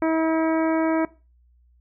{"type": "harmonic tone", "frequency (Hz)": 321.7, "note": "E4", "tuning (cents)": -42, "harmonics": [1, 2, 3, 4, 5, 6, 7], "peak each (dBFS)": [-20, -25, -29, -34, -36, -40, -38], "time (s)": [0.02, 1.05], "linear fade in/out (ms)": 2, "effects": ["noise-tail reverb RT60 0.3 s tail -19 dB re dry", "added 60 Hz sine -55 dBFS peak until 1.8 s"]}